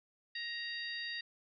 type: harmonic tone with a mistuned harmonic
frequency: 939 Hz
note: A#5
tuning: 12 cents sharp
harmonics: 2 / 3 / 4 / 5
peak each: -41 / -47 / -45 / -45 dBFS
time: 0.35-1.21 s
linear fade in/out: 5 ms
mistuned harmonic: 3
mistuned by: -22 cents
effects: none